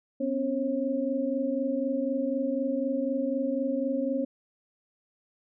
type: tone cluster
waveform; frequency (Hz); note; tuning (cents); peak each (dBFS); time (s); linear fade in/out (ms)
sine; 253.1 / 277.1 / 541; B3 / C#4 / C#5; +43 / -1 / -42; -30; 0.2-4.25; 10
effects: none